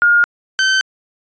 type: tone pair in turn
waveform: sine / sawtooth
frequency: 1421 / 1540.4 Hz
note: F6 / G6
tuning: +30 / -31 cents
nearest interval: minor second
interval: 139 cents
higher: second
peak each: -8 dBFS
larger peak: neither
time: 0.02-0.24 / 0.59-0.81 s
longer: neither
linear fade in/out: 0 ms
effects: resampled to 16000 Hz